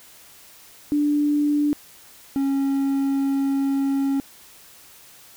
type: tone pair in turn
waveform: sine / triangle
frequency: 293.7 / 274.5 Hz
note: D4 / C#4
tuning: 0 / -17 cents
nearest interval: minor second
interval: 117 cents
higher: first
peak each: -17 dBFS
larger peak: neither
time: 0.92-1.73 / 2.36-4.2 s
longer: second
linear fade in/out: 0 ms
effects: white hiss -48 dBFS RMS until 5.36 s